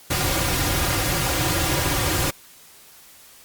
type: noise with comb filter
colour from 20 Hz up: pink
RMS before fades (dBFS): -22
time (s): 0.1-2.31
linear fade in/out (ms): 10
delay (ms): 4.6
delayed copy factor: -0.85
effects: white hiss -48 dBFS RMS until 3.44 s + Opus 48 kbps